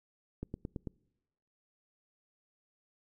click train, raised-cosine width 3 ms, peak -25 dBFS, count 5, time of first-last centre 0.43-0.872 s, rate 9.04 Hz, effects noise-tail reverb RT60 1.0 s tail -26 dB re dry

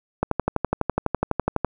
click train, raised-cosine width 1 ms, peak -6 dBFS, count 18, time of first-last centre 0.23-1.647 s, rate 12 Hz, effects none

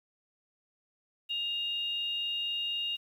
sine tone pair together, 2820 / 3764 Hz, F7 / A#7, +16 / +16 cents, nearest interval perfect fourth, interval 500 cents, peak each -31 / -40 dBFS, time 1.29-2.97 s, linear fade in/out 20 ms, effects 10-bit

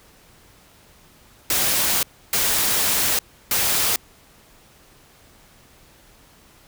white noise bursts at uneven times, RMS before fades -20 dBFS, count 3, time 1.5-2.03 / 2.33-3.19 / 3.51-3.96 s, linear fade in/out 2 ms, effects pink hiss -52 dBFS RMS until 6.67 s

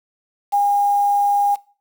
sine tone with quantisation, 812 Hz, G#5, 39 cents flat, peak -13 dBFS, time 0.52-1.56 s, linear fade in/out 20 ms, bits 6, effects noise-tail reverb RT60 0.4 s tail -21 dB re dry

